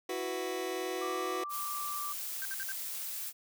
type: chord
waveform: sawtooth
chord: E suspended second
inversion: none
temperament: just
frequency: 329.6 / 370.8 / 494.4 Hz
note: E4 / F#4 / B4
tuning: 0 / +4 / +2 cents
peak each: -37 / -32 / -35 dBFS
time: 0.09-1.44 s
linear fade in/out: 5 ms
type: tone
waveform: sine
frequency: 1174.7 Hz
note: D6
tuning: in tune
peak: -37 dBFS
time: 1.01-2.13 s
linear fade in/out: 10 ms
type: noise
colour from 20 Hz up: blue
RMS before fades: -39 dBFS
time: 1.49-3.33 s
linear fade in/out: 50 ms
type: tone bursts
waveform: triangle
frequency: 1568 Hz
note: G6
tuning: in tune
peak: -36 dBFS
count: 4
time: 2.42-2.719 s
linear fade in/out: 0 ms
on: 32 ms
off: 57 ms
effects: none